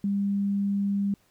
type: tone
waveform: sine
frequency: 200 Hz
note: G3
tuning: 35 cents sharp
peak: -23 dBFS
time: 0.04-1.14 s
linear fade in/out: 2 ms
effects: pink hiss -65 dBFS RMS until 1.3 s